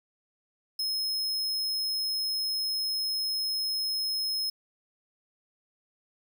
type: tone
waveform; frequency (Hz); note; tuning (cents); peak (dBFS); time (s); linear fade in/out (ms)
45% pulse; 5160; E8; -38; -28; 0.79-4.5; 5
effects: none